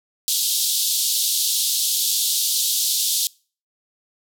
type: band-pass noise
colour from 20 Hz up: pink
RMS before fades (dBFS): -21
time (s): 0.28-3.27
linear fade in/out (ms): 0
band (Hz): 3400 to 16000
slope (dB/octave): 48
effects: noise-tail reverb RT60 0.4 s tail -25 dB re dry